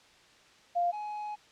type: tone pair in turn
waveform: sine / triangle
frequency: 698.5 / 840.2 Hz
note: F5 / G#5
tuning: 0 / +20 cents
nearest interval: minor third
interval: 320 cents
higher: second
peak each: -25 / -33 dBFS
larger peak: first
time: 0.75-0.92 / 0.92-1.36 s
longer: second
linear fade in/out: 20 ms
effects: white hiss -59 dBFS RMS until 1.51 s + low-pass 5000 Hz 12 dB/octave